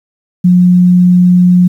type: tone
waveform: sine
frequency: 179.3 Hz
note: F3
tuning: 46 cents sharp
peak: -3 dBFS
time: 0.44-1.68 s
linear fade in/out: 10 ms
effects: 7-bit